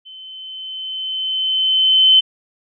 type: tone with level ramp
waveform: sine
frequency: 3063 Hz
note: G7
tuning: 41 cents flat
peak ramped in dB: -35 to -6 dBFS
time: 0.05-2.21 s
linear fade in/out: 20 ms
effects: none